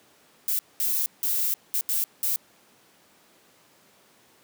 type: noise bursts at uneven times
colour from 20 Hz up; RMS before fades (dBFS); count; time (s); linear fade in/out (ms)
violet; -25; 6; 0.48-0.59 / 0.8-1.06 / 1.23-1.54 / 1.74-1.81 / 1.89-2.04 / 2.23-2.36; 0
effects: pink hiss -58 dBFS RMS until 4.43 s + high-pass 200 Hz 12 dB/octave